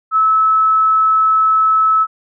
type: tone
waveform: sine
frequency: 1300 Hz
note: E6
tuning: 24 cents flat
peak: -9 dBFS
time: 0.11-2.07 s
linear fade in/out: 50 ms
effects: none